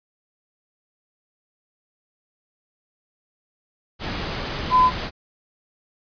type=tone in noise; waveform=sine; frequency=1012 Hz; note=B5; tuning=42 cents sharp; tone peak=-12 dBFS; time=4.7-4.91 s; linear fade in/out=50 ms; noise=pink; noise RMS=-28 dBFS; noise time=3.99-5.11 s; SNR=+13 dB; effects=resampled to 11025 Hz